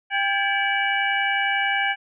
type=tone cluster; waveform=sine; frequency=795 / 1594 / 1705 / 2305 / 2924 Hz; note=G5 / G6 / G#6 / D7 / F#7; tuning=+24 / +28 / +45 / -33 / -21 cents; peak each=-25 / -26 / -27 / -25 / -29 dBFS; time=0.1-1.96 s; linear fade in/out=50 ms; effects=none